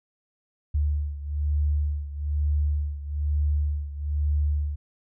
sine beating tone pair, 73.42 / 74.52 Hz, D2 / D2, 0 / +26 cents, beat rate 1.1 Hz, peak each -24 / -28 dBFS, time 0.74-4.76 s, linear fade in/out 10 ms, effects none

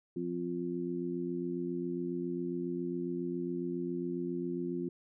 harmonic tone, 87.31 Hz, F2, in tune, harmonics 2 / 3 / 4, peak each -39 / -38 / -36 dBFS, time 0.16-4.89 s, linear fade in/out 5 ms, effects none

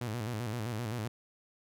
sawtooth tone with vibrato, 113.9 Hz, A#2, 40 cents flat, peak -30 dBFS, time 0.01-1.08 s, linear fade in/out 5 ms, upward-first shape square, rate 7.7 Hz, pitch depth 110 cents each way, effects none

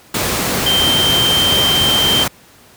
sine tone in noise, 3136 Hz, G7, in tune, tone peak -12 dBFS, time 0.66-2.24 s, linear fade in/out 5 ms, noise pink, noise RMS -17 dBFS, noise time 0.14-2.28 s, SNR +2 dB, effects pink hiss -45 dBFS RMS until 2.76 s + high-pass 80 Hz 12 dB/octave

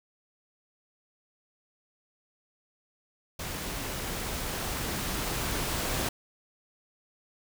pink noise with level ramp, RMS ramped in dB -36 to -30 dBFS, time 3.39-6.09 s, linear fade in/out 5 ms, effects none

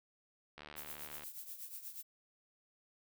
click train, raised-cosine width 0.3 ms, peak -33 dBFS, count 50, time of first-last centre 0.58-1.235 s, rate 74.8 Hz
violet noise with tremolo, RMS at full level -45 dBFS, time 0.76-2.03 s, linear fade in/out 20 ms, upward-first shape triangle, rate 8.3 Hz, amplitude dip 75%
effects none

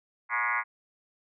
sine tone with frequency modulation, 1556 Hz, G6, 13 cents flat, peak -25 dBFS, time 0.29-0.64 s, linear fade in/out 50 ms, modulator 117 Hz, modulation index 5.4, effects none

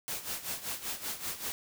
white noise with tremolo, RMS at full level -35 dBFS, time 0.08-1.52 s, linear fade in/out 0 ms, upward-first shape sine, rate 5.2 Hz, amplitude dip 75%, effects none

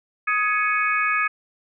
harmonic tone with a mistuned harmonic, 418.4 Hz, G#4, 13 cents sharp, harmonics 3 / 4 / 5 / 6, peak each -23 / -24 / -25 / -26 dBFS, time 0.27-1.28 s, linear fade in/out 10 ms, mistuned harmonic 5, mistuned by +95 cents, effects none

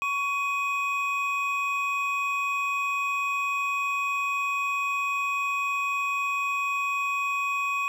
triangle tone pair together, 1115.8 / 2508 Hz, C#6 / D#7, +11 / +13 cents, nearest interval octave + major second, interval 1402 cents, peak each -26 dBFS, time 0.02-7.88 s, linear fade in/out 0 ms, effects none

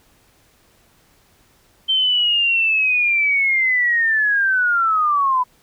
sine linear sweep, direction down, 3123 to 987.8 Hz, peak -14 dBFS, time 1.88-5.44 s, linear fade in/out 20 ms, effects pink hiss -56 dBFS RMS until 5.62 s

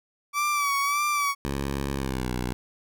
30% pulse tone with vibrato, 1150 Hz, D6, 37 cents flat, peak -20 dBFS, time 0.33-1.35 s, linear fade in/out 50 ms, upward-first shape sine, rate 1.7 Hz, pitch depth 52 cents each way
10% pulse tone with pitch glide, 69 to 61.83 Hz, C#2 to B1, -7 to +3 cents, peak -19 dBFS, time 1.45-2.53 s, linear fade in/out 0 ms, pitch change -190 cents, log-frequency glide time 1.94-2.3 s
effects none

